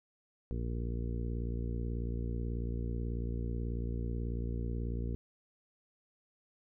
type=harmonic tone; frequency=58.27 Hz; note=A#1; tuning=in tune; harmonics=1 / 2 / 3 / 4 / 5 / 6 / 7 / 8; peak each=-35 / -39 / -46 / -44 / -50 / -49 / -50 / -50 dBFS; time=0.51-5.15 s; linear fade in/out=0 ms; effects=none